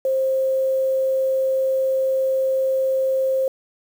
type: tone with quantisation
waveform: sine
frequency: 529 Hz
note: C5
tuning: 19 cents sharp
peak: -17 dBFS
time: 0.05-3.48 s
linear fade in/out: 2 ms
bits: 7
effects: none